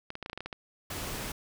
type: clicks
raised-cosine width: 0.3 ms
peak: -22 dBFS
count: 10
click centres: 0.104 / 0.154 / 0.227 / 0.261 / 0.298 / 0.331 / 0.376 / 0.406 / 0.46 / 0.528 s
type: noise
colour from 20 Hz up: pink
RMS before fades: -37 dBFS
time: 0.9-1.32 s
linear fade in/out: 5 ms
effects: none